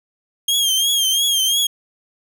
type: tone with vibrato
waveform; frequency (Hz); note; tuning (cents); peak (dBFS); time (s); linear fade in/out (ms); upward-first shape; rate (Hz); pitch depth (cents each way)
sawtooth; 3221; G7; +46; -12; 0.48-1.67; 5; triangle; 2.9; 83
effects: none